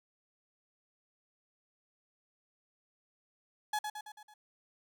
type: tone with echo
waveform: 35% pulse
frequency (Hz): 846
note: G#5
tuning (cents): +32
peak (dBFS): -29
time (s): 3.73-3.79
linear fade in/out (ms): 5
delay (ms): 110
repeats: 5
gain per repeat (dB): -5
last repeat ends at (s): 4.34
effects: none